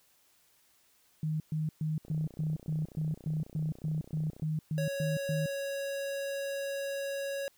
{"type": "tone bursts", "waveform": "sine", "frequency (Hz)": 155.56, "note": "D#3", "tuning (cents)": 0, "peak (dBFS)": -29, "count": 15, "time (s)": [1.23, 5.46], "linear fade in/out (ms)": 2, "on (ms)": 170, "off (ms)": 120}
{"type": "click train", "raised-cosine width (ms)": 2, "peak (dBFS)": -36, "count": 75, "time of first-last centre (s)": [2.05, 4.429], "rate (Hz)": 31.1}
{"type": "tone", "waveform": "square", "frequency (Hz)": 554.4, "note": "C#5", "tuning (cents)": 0, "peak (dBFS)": -34, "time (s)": [4.78, 7.48], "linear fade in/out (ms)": 0}
{"effects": ["white hiss -67 dBFS RMS until 7.57 s"]}